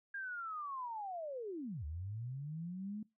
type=linear two-way sweep; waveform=sine; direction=down then up; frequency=1625 to 71 to 217.4 Hz; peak=-40 dBFS; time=0.14-3.03 s; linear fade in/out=5 ms; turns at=1.85 s; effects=noise-tail reverb RT60 0.2 s tail -21 dB re dry